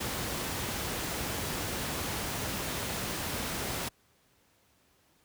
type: noise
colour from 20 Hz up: pink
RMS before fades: -34 dBFS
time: 0-3.89 s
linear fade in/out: 10 ms
effects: pink hiss -67 dBFS RMS until 5.24 s + high-pass 60 Hz 12 dB/octave